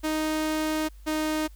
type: tone pair in turn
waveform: sawtooth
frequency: 311.1 / 310 Hz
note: D#4 / D#4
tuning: 0 / -6 cents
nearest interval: unison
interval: 6 cents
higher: first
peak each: -21 dBFS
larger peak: neither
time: 0.03-0.89 / 1.06-1.48 s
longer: first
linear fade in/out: 20 ms
effects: added 50 Hz sine -44 dBFS peak until 1.55 s + white hiss -62 dBFS RMS until 1.55 s